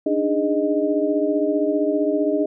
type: tone cluster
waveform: sine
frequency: 290.7 / 306 / 411.4 / 620 Hz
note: D4 / D#4 / G#4 / D#5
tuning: -18 / -29 / -16 / -6 cents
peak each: -23 dBFS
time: 0.06-2.46 s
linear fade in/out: 5 ms
effects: none